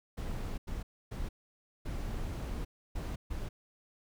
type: noise bursts at uneven times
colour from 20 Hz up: brown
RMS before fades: -37 dBFS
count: 6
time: 0.17-0.58 / 0.67-0.83 / 1.11-1.29 / 1.85-2.65 / 2.95-3.16 / 3.3-3.49 s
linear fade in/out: 10 ms
effects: none